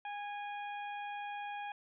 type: harmonic tone with a mistuned harmonic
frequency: 819 Hz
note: G#5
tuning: 24 cents flat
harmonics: 1 / 2 / 3 / 4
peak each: -40 / -48 / -49 / -56 dBFS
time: 0.05-1.72 s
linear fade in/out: 2 ms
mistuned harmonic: 2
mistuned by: +18 cents
effects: none